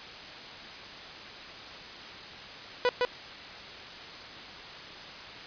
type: tone with echo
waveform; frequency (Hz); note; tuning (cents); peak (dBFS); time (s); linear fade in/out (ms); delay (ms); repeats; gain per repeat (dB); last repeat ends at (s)
sawtooth; 493.9; B4; 0; -18; 2.85-2.89; 0; 160; 1; -2; 3.05
effects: white hiss -43 dBFS RMS until 5.46 s + resampled to 11025 Hz